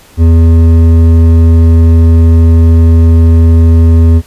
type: tone with hard clipping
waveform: triangle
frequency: 82.4 Hz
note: E2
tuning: in tune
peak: -3 dBFS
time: 0.17-4.22 s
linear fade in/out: 50 ms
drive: 13 dB
effects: pink hiss -39 dBFS RMS until 4.26 s + resampled to 32000 Hz